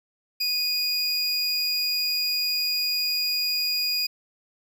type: tone pair together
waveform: square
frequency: 2478 / 4868 Hz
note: D#7 / D#8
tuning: -8 / -39 cents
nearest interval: octave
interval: 1169 cents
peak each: -32 / -24 dBFS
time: 0.4-4.07 s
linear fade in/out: 10 ms
effects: none